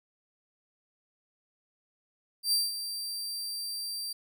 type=tone with ADSR envelope; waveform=sawtooth; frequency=4699 Hz; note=D8; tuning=in tune; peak=-20 dBFS; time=2.43-4.13 s; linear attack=93 ms; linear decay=190 ms; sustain=-11 dB; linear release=8 ms; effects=none